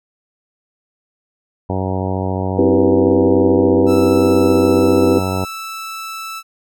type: harmonic tone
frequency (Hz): 94.2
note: F#2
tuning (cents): +32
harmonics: 1 / 2 / 3 / 4 / 5 / 6 / 7 / 8 / 9 / 10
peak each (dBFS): -21 / -24 / -26 / -27 / -28 / -29 / -29 / -30 / -31 / -31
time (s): 1.69-5.45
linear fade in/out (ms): 10
type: chord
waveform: sine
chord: C major seventh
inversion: none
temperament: equal with one note detuned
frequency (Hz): 261.6 / 324.9 / 392 / 493.9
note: C4 / E4 / G4 / B4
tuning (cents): 0 / -25 / 0 / 0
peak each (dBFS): -16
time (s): 2.58-5.19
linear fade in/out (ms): 5
type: tone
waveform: sawtooth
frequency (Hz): 1318.5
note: E6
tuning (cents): 0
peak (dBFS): -22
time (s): 3.86-6.43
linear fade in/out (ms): 50
effects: none